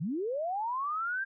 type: linear sweep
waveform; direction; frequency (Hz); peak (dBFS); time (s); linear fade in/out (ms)
sine; up; 131.8 to 1612; -30; 0-1.25; 20
effects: none

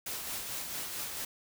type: noise with tremolo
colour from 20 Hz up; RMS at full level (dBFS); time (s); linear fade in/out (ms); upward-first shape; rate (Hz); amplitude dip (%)
white; -37; 0.06-1.25; 5; sine; 4.5; 35
effects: none

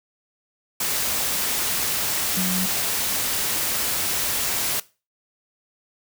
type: tone in noise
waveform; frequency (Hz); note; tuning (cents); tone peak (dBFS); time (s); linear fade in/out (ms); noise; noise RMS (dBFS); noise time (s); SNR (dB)
sine; 184.2; F#3; -7; -23; 2.37-2.66; 5; white; -24; 0.8-4.8; -2
effects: noise-tail reverb RT60 0.3 s tail -19 dB re dry

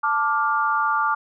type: chord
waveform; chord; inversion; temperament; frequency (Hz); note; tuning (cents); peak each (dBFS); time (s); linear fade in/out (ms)
sine; D minor; second; just; 881 / 1174.7 / 1409.6; A5 / D6 / F6; +2 / 0 / +16; -24 / -21 / -24; 0.03-1.15; 10
effects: none

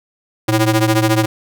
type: ring-modulated tone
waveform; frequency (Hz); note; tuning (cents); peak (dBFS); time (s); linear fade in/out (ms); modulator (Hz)
sawtooth; 220; A3; 0; -5; 0.48-1.26; 10; 103
effects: none

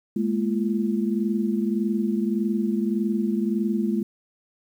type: tone cluster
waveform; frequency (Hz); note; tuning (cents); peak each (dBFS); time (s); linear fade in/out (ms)
sine; 209.8 / 231.5 / 342.4; G#3 / A#3 / F4; +18 / -12 / -34; -23 / -27 / -28; 0.16-4.03; 5
effects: 9-bit

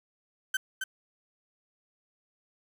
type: tone with echo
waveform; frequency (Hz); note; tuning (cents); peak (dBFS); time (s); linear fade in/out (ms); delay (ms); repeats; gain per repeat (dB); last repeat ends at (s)
35% pulse; 1540; G6; -31; -24; 0.54-0.57; 5; 270; 1; -5; 0.84
effects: none

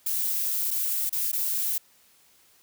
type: noise with dropouts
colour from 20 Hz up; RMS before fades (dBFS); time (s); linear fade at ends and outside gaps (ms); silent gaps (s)
violet; -27; 0.06-1.78; 5; 0.707-0.711 / 1.095-1.126 / 1.317-1.329
effects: white hiss -60 dBFS RMS until 2.62 s

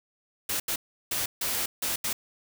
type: noise bursts at uneven times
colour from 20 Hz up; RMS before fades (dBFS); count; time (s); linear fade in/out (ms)
white; -29; 6; 0.49-0.6 / 0.68-0.76 / 1.11-1.26 / 1.41-1.66 / 1.82-1.96 / 2.04-2.13; 5
effects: none

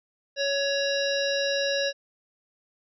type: harmonic tone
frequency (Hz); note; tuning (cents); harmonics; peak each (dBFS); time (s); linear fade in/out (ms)
558; C#5; +11; 1 / 3 / 5 / 7 / 9 / 10; -26 / -31 / -34 / -32 / -37 / -34; 0.36-1.93; 50
effects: none

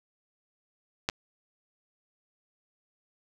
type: clicks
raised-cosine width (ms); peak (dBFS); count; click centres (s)
0.2; -9 / -19; 2; 1.089 / 1.098
effects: none

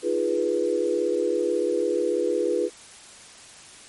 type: chord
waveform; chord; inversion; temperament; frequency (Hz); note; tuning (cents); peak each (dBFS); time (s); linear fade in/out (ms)
sine; F half-diminished seventh; third; equal with one note detuned; 311.1 / 349.2 / 415.3 / 491.6; Eb4 / F4 / Ab4 / Cb5; 0 / 0 / 0 / -8; -31 / -26 / -26 / -25; 0.02-2.7; 50
effects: white hiss -46 dBFS RMS until 3.88 s + MP3 48 kbps

